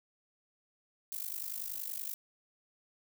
violet noise with amplitude modulation, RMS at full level -36 dBFS, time 1.12-2.14 s, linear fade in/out 0 ms, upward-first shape sine, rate 50.5 Hz, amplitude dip 85%, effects none

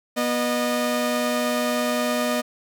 sawtooth tone pair together, 243.3 / 613 Hz, B3 / D#5, -26 / -26 cents, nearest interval octave + major third, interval 1600 cents, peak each -20 dBFS, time 0.16-2.42 s, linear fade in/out 20 ms, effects none

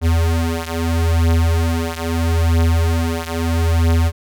square beating tone pair, 82.41 / 83.18 Hz, E2 / E2, 0 / +16 cents, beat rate 0.77 Hz, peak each -17 / -19 dBFS, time 0.01-4.12 s, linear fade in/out 50 ms, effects none

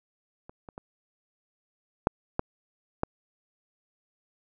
clicks, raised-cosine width 1 ms, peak -30 / -29 / -26 / -6 / -11 / -11 dBFS, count 6, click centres 0.495 / 0.688 / 0.779 / 2.071 / 2.394 / 3.034 s, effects none

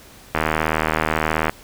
click train, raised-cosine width 0.5 ms, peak -3 dBFS, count 91, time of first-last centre 0.35-1.495 s, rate 78.6 Hz, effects pink hiss -45 dBFS RMS until 1.63 s

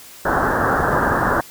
white low-pass noise, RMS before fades -18 dBFS, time 0.25-1.41 s, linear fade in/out 5 ms, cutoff 1700 Hz, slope 96 dB/octave, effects white hiss -41 dBFS RMS until 1.5 s

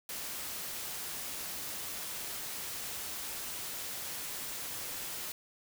white noise, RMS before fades -40 dBFS, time 0.09-5.32 s, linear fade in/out 2 ms, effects none

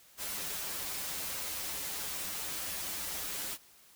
white noise with comb filter, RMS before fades -38 dBFS, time 0.17-3.58 s, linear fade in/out 50 ms, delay 8.4 ms, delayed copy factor -1, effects white hiss -60 dBFS RMS until 3.95 s

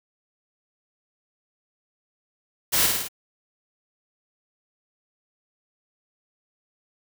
white noise with echo, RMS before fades -21 dBFS, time 2.72-2.87 s, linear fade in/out 20 ms, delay 54 ms, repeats 4, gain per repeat -3 dB, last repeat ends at 3.086 s, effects none

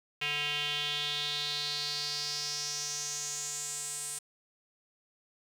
square tone with band-pass filter sweep, 146.83 Hz, D3, in tune, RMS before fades -35 dBFS, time 0.21-4.19 s, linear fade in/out 10 ms, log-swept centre 2700 to 8700 Hz, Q 4.6, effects 9-bit

